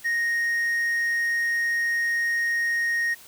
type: tone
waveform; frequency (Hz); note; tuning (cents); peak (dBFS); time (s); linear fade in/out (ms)
triangle; 1864.7; A#6; 0; -20; 0.04-3.15; 20
effects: white hiss -48 dBFS RMS until 3.27 s